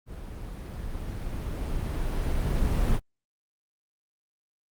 brown noise with level ramp, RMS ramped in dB -39 to -23 dBFS, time 0.06-3 s, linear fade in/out 50 ms, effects Opus 32 kbps

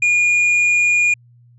triangle tone with tanh clipping, 2432 Hz, D#7, 40 cents flat, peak -13 dBFS, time 0.02-1.14 s, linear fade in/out 5 ms, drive 9 dB, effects added 120 Hz sine -46 dBFS peak until 1.58 s + resampled to 24000 Hz

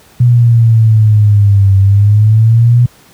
sine exponential two-way sweep, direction down then up, 122.8 to 96.6 to 122.8 Hz, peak -3 dBFS, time 0.2-2.86 s, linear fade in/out 5 ms, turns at 1.77 s, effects pink hiss -43 dBFS RMS until 3.13 s + high-pass 60 Hz 12 dB/octave

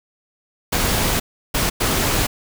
pink noise bursts at uneven times, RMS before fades -19 dBFS, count 3, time 0.72-1.2 / 1.54-1.7 / 1.8-2.27 s, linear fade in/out 10 ms, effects none

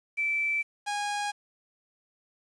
sine / sawtooth tone pair in turn, 2325 / 822 Hz, D7 / G#5, -18 / -18 cents, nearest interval octave + tritone, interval 1800 cents, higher first, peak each -25 dBFS, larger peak neither, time 0.17-0.63 / 0.86-1.32 s, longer neither, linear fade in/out 20 ms, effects resampled to 22050 Hz + 9-bit

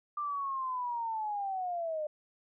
sine linear sweep, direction down, 1192 to 597 Hz, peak -32 dBFS, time 0.17-2.07 s, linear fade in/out 5 ms, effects none

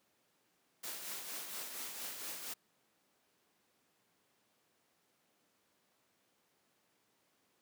white noise with tremolo, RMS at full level -42 dBFS, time 0.83-2.54 s, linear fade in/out 10 ms, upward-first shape triangle, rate 4.3 Hz, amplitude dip 50%, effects pink hiss -75 dBFS RMS until 7.61 s + high-pass 200 Hz 12 dB/octave

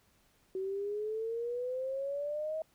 sine exponential sweep, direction up, 375.4 to 640 Hz, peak -33 dBFS, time 0.55-2.62 s, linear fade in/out 2 ms, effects pink hiss -69 dBFS RMS until 2.74 s

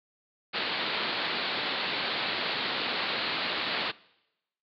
white low-pass noise, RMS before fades -31 dBFS, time 0.53-3.92 s, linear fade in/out 20 ms, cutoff 4500 Hz, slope 96 dB/octave, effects noise-tail reverb RT60 0.9 s tail -22 dB re dry + high-pass 200 Hz 12 dB/octave

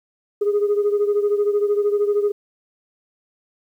sine beating tone pair, 409.4 / 422.4 Hz, G#4 / G#4, -25 / +29 cents, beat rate 13 Hz, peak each -16 / -21 dBFS, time 0.41-2.32 s, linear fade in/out 10 ms, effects tanh soft clip ceiling -12 dBFS + 9-bit

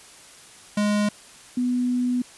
square / sine tone pair in turn, 207.7 / 247.7 Hz, G#3 / B3, 0 / +5 cents, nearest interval minor third, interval 305 cents, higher second, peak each -20 dBFS, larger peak neither, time 0.77-1.09 / 1.57-2.22 s, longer second, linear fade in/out 5 ms, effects white hiss -47 dBFS RMS until 2.37 s + resampled to 24000 Hz

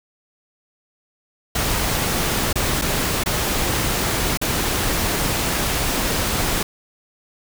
pink noise with dropouts, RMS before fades -21 dBFS, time 1.55-6.63 s, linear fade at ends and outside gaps 5 ms, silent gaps 2.529-2.556 / 2.815-2.819 / 3.237-3.259 / 4.374-4.414 s, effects none

